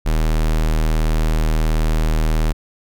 square tone, 39.29 Hz, D#1, 18 cents sharp, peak -15 dBFS, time 0.05-2.53 s, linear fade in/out 20 ms, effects none

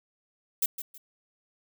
violet noise with echo, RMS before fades -25 dBFS, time 0.62-0.66 s, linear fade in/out 5 ms, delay 160 ms, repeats 2, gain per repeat -11 dB, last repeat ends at 0.98 s, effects none

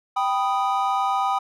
triangle chord, G augmented, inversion none, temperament equal, 784 / 987.8 / 1244.5 Hz, G5 / B5 / D#6, 0 / 0 / 0 cents, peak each -21 / -24 / -23 dBFS, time 0.16-1.39 s, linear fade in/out 10 ms, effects none

